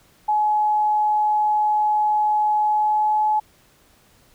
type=tone with pitch glide; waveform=sine; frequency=847 to 853.4 Hz; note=G#5 to G#5; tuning=+34 to +47 cents; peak=-16 dBFS; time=0.28-3.4 s; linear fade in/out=10 ms; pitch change=+13 cents; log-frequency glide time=2.61-3.26 s; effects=pink hiss -56 dBFS RMS until 4.34 s